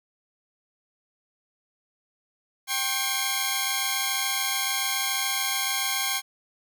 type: tone cluster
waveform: 10% pulse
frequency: 787 / 1078 / 2129 / 3316 Hz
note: G5 / C#6 / C7 / G#7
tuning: +7 / -49 / +30 / -3 cents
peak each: -22 dBFS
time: 2.67-6.22 s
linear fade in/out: 50 ms
effects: none